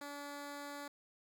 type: tone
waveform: 10% pulse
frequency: 287 Hz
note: D4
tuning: 40 cents flat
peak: -36 dBFS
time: 0.01-0.88 s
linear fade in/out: 5 ms
effects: none